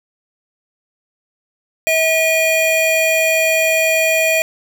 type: tone pair together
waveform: square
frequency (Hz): 643 / 2437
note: E5 / D#7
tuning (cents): -43 / -37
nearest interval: octave + major seventh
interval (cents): 2306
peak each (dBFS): -16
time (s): 1.87-4.42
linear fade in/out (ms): 0
effects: none